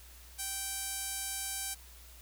sawtooth tone with band-pass filter, 780 Hz, G5, 9 cents flat, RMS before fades -38 dBFS, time 0.38-1.75 s, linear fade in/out 20 ms, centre 10000 Hz, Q 1.4, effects added 60 Hz sine -53 dBFS peak until 2.21 s + white hiss -56 dBFS RMS until 2.21 s

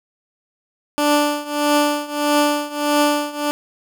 15% pulse tone with tremolo, 293.7 Hz, D4, in tune, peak -6 dBFS, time 0.98-3.51 s, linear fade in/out 0 ms, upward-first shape triangle, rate 1.6 Hz, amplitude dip 90%, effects none

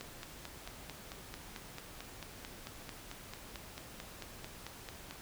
click train, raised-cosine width 0.2 ms, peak -26 dBFS, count 24, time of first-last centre 0.01-5.11 s, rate 4.51 Hz, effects pink hiss -51 dBFS RMS until 5.21 s

